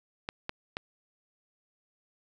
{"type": "clicks", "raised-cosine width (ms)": 0.3, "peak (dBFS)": -17, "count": 3, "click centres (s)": [0.289, 0.494, 0.769], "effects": []}